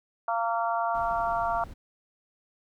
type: harmonic tone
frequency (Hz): 230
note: A#3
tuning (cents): -23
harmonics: 3 / 4 / 5 / 6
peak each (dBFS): -28 / -30 / -32 / -34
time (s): 0.28-1.64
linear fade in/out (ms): 2
type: noise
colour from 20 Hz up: brown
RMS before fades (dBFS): -43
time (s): 0.94-1.74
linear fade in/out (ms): 10
effects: none